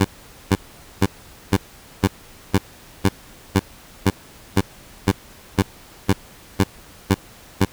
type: tone bursts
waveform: 15% pulse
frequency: 97 Hz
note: G2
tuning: 18 cents flat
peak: -6 dBFS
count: 16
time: 0-7.652 s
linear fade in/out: 10 ms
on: 47 ms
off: 460 ms
effects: pink hiss -45 dBFS RMS until 7.72 s